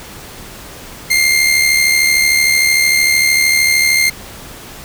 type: tone with amplitude modulation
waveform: sawtooth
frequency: 2109 Hz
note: C7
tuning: 13 cents sharp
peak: -4 dBFS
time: 1.1-4.1 s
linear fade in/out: 10 ms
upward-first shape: sine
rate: 73.2 Hz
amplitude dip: 50%
effects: pink hiss -33 dBFS RMS until 4.84 s